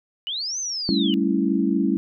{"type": "linear two-way sweep", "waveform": "sine", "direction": "up then down", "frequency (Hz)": [2867, 6320, 2867], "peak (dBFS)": -25, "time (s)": [0.27, 1.14], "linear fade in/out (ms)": 0, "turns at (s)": 0.59}
{"type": "chord", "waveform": "sine", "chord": "A dominant seventh", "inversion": "third", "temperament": "equal", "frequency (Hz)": [196, 220, 277.2, 329.6], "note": ["G3", "A3", "C#4", "E4"], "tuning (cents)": [0, 0, 0, 0], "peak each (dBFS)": [-23, -25, -23, -24], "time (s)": [0.89, 1.97], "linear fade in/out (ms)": 0}
{"effects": []}